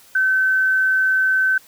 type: tone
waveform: sine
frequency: 1532 Hz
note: G6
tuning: 40 cents flat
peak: -14 dBFS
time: 0.15-1.58 s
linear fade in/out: 5 ms
effects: white hiss -49 dBFS RMS until 1.67 s